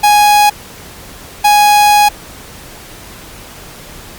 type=tone pair in turn; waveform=45% pulse; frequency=830.6 / 830.6 Hz; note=G#5 / G#5; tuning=0 / 0 cents; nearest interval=unison; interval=0 cents; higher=neither; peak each=-5 dBFS; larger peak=neither; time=0.03-0.5 / 1.44-2.09 s; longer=second; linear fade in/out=10 ms; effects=pink hiss -33 dBFS RMS until 4.18 s + Opus 48 kbps